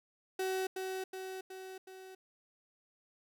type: tone with echo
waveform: 35% pulse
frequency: 377.3 Hz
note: F#4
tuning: 34 cents sharp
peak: -31 dBFS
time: 0.39-0.67 s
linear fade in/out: 5 ms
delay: 370 ms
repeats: 4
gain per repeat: -4 dB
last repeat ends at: 2.15 s
effects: none